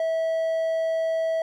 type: tone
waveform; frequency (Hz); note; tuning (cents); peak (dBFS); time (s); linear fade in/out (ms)
triangle; 650; E5; -24; -20; 0-1.42; 2
effects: none